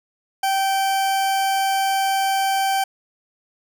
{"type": "tone", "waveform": "40% pulse", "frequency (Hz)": 777, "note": "G5", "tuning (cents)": -16, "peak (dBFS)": -17, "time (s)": [0.43, 2.84], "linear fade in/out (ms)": 5, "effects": []}